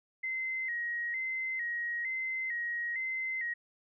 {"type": "tone with vibrato", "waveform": "sine", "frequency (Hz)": 1975.5, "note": "B6", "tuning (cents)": 0, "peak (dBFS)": -32, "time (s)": [0.23, 3.54], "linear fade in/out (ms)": 10, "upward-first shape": "square", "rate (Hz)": 1.1, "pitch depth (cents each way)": 76, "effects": []}